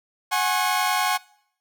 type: chord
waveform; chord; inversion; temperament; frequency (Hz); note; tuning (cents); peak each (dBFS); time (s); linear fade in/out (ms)
sawtooth; F# suspended second; none; equal with one note detuned; 740 / 830.6 / 1084.7; F#5 / G#5 / C#6; 0 / 0 / -38; -21; 0.31-1.18; 20
effects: noise-tail reverb RT60 0.7 s tail -23 dB re dry